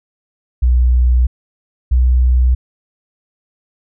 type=tone pair in turn; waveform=sine; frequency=61.6 / 62.46 Hz; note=B1 / B1; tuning=-4 / +20 cents; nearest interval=unison; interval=24 cents; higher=second; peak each=-8 dBFS; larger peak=neither; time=0.62-1.27 / 1.91-2.55 s; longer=first; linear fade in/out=10 ms; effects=none